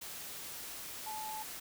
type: tone in noise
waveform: sine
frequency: 866 Hz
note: A5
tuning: 28 cents flat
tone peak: -40 dBFS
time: 1.06-1.43 s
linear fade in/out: 10 ms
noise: white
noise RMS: -45 dBFS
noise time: 0.01-1.6 s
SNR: +2 dB
effects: none